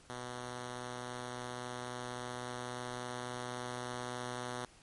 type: tone with level ramp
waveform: 5% pulse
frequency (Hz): 123.6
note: B2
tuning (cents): +2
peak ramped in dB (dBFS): -30 to -27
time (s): 0.1-4.65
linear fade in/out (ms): 0
effects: pink hiss -61 dBFS RMS until 4.82 s + MP3 48 kbps